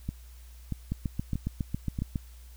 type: two click trains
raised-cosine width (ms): 5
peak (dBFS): -17 / -19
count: 10 / 4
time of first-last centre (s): 0.92-2.158 / 0.09-1.989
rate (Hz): 7.27 / 1.58
effects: added 60 Hz sine -46 dBFS peak until 2.56 s + white hiss -59 dBFS RMS until 2.56 s